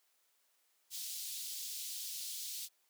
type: high-pass noise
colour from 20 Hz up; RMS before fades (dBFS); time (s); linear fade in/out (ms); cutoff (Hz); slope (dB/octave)
pink; -43; 0.9-2.69; 50; 3700; 24
effects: white hiss -75 dBFS RMS until 2.89 s + high-pass 400 Hz 12 dB/octave